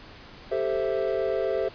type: chord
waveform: triangle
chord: A minor seventh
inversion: third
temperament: equal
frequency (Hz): 392 / 440 / 523.3 / 659.3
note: G4 / A4 / C5 / E5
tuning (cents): 0 / 0 / 0 / 0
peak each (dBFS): -27 / -28 / -27 / -28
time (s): 0.51-1.69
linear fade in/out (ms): 10
effects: pink hiss -46 dBFS RMS until 1.74 s + resampled to 11025 Hz